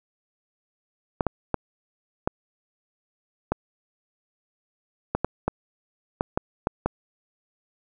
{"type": "clicks", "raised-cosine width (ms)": 1, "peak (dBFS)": -8, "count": 12, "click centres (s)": [1.208, 1.267, 1.543, 2.275, 3.52, 5.15, 5.246, 5.48, 6.209, 6.375, 6.671, 6.86], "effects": []}